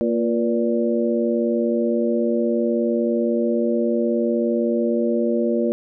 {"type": "harmonic tone with a mistuned harmonic", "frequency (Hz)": 116.3, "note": "A#2", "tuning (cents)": -4, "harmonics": [2, 3, 4, 5], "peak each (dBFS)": [-21, -23, -24, -25], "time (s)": [0.01, 5.72], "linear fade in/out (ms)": 0, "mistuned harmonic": 4, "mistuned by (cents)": 62, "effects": []}